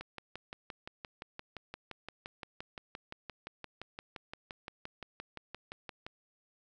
click train, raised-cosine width 0.3 ms, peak -26 dBFS, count 36, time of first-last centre 0.01-6.065 s, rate 5.78 Hz, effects none

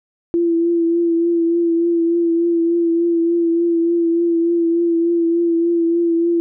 sine tone with vibrato, 337.6 Hz, E4, 41 cents sharp, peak -13 dBFS, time 0.34-6.4 s, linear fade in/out 0 ms, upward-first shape triangle, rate 3.4 Hz, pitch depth 32 cents each way, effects none

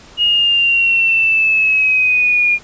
sine exponential sweep, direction down, 2877 to 2414 Hz, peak -10 dBFS, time 0.17-2.59 s, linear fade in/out 50 ms, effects pink hiss -41 dBFS RMS until 2.63 s + resampled to 16000 Hz

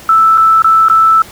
sine tone with dropouts, 1318.5 Hz, E6, in tune, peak -4 dBFS, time 0.09-1.22 s, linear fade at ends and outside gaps 2 ms, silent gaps 0.375-0.379 / 0.621-0.644 / 0.885-0.898 s, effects pink hiss -34 dBFS RMS until 1.31 s + high-pass 60 Hz 12 dB/octave

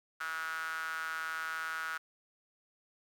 sawtooth tone with high-pass filter, 161 Hz, E3, 41 cents flat, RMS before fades -38 dBFS, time 0.2-1.98 s, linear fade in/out 10 ms, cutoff 1400 Hz, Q 9, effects none

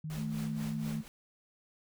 sine tone, 155.56 Hz, D#3, in tune, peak -36 dBFS, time 0.04-1.01 s, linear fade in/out 5 ms
pink noise with tremolo, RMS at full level -46 dBFS, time 0.1-1.08 s, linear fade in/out 0 ms, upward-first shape sine, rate 4.1 Hz, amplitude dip 75%
sine tone with pitch glide, 218.2 to 220.1 Hz, A3 to A3, -14 to +1 cents, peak -35 dBFS, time 0.15-1.04 s, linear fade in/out 50 ms, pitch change +15 cents, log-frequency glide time 0.33-0.88 s
effects none

